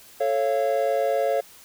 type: chord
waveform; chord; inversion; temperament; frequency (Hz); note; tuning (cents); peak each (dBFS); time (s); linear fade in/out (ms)
triangle; A augmented; none; just; 440 / 550 / 687.5; A4 / C#5 / E#5; 0 / -14 / -27; -25 / -21 / -23; 0.2-1.41; 10
effects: white hiss -49 dBFS RMS until 1.64 s